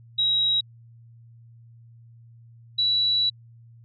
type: tone pair in turn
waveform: sine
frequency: 3838 / 3930 Hz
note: A#7 / B7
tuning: +50 / -9 cents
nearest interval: unison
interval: 41 cents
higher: second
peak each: -19 dBFS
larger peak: neither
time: 0.18-0.61 / 2.78-3.3 s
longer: second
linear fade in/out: 10 ms
effects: added 116 Hz sine -47 dBFS peak until 3.84 s